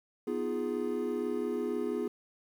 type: chord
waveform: triangle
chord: F half-diminished seventh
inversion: second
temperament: equal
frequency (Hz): 246.9 / 311.1 / 349.2 / 415.3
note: Cb4 / Eb4 / F4 / Ab4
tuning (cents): 0 / 0 / 0 / 0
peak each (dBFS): -34 / -38 / -34 / -32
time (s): 0.27-2.08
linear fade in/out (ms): 5
effects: 10-bit